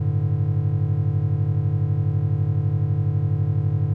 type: chord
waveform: triangle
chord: G suspended second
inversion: none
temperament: equal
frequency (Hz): 98 / 110 / 146.83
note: G2 / A2 / D3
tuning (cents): 0 / 0 / 0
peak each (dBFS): -21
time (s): 0-3.94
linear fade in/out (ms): 10
effects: none